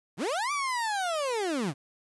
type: linear two-way sweep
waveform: 30% pulse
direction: up then down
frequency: 122.4 to 1185 to 122.4 Hz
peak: -25 dBFS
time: 0.17-1.74 s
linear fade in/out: 50 ms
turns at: 0.52 s
effects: resampled to 24000 Hz + 10-bit